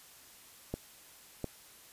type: clicks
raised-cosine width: 2 ms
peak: -21 dBFS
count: 2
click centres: 0.74 / 1.443 s
effects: white hiss -56 dBFS RMS until 1.92 s + resampled to 32000 Hz